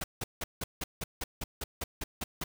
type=noise bursts; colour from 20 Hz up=pink; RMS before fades=-35 dBFS; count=13; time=0.01-2.44 s; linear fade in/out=5 ms; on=30 ms; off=170 ms; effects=none